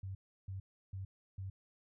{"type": "tone bursts", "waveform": "sine", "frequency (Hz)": 96, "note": "G2", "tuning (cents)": -36, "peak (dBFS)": -40, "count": 4, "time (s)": [0.03, 1.5], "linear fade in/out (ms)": 5, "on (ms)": 120, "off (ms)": 330, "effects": []}